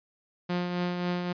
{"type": "tone with tremolo", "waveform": "sawtooth", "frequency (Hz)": 177.4, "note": "F3", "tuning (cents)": 27, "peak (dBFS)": -22, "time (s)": [0.49, 1.33], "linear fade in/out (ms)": 10, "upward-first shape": "triangle", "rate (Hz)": 3.7, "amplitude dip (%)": 45, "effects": ["resampled to 11025 Hz"]}